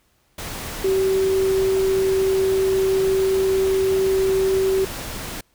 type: tone in noise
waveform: sine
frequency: 382.9 Hz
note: G4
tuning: 41 cents flat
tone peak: -16 dBFS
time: 0.84-4.85 s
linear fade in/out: 5 ms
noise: pink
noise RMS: -31 dBFS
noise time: 0.38-5.41 s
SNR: +12 dB
effects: pink hiss -63 dBFS RMS until 5.54 s